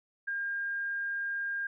sine tone with ADSR envelope, 1609 Hz, G6, 45 cents sharp, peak -29 dBFS, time 0.27-1.67 s, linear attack 15 ms, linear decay 4 ms, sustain -2 dB, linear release 4 ms, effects none

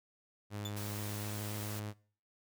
sawtooth tone with pitch glide, 103.4 to 104.9 Hz, G#2 to G#2, -7 to +18 cents, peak -35 dBFS, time 0.5-1.94 s, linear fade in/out 50 ms, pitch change +25 cents, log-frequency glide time 0.84-1.5 s
35% pulse tone with exponential decay, 3500 Hz, A7, 10 cents flat, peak -35 dBFS, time 0.65-0.75 s, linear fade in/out 5 ms, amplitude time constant 21 ms
white noise, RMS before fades -46 dBFS, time 0.76-1.8 s, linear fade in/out 10 ms
effects noise-tail reverb RT60 0.5 s tail -23 dB re dry

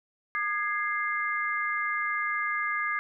sine chord, Ab major, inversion second, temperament equal with one note detuned, 1217.5 / 1661.2 / 2093 Hz, Eb6 / Ab6 / C7, -38 / 0 / 0 cents, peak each -31 dBFS, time 0.35-2.99 s, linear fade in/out 0 ms, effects none

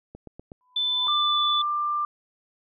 click train, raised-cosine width 2 ms, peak -27 dBFS, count 4, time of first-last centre 0.15-0.519 s, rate 8.14 Hz
sine tone with exponential growth, 1000 Hz, B5, 21 cents sharp, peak -28 dBFS, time 0.61-1.07 s, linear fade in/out 0 ms, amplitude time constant 100 ms
sine tone with pitch glide, 3520 to 3482 Hz, A7 to A7, 0 to -19 cents, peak -22 dBFS, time 0.76-1.62 s, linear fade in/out 5 ms, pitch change -19 cents, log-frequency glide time 1.11-1.4 s
sine tone, 1188 Hz, D6, 20 cents sharp, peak -23 dBFS, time 1.08-2.05 s, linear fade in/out 2 ms
effects none

